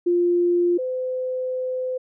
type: tone pair in turn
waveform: sine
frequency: 349.9 / 510.8 Hz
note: F4 / C5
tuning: +3 / -42 cents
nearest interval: perfect fifth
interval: 655 cents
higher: second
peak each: -16 / -23 dBFS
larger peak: first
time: 0.06-0.78 / 0.78-1.98 s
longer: second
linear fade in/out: 10 ms
effects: none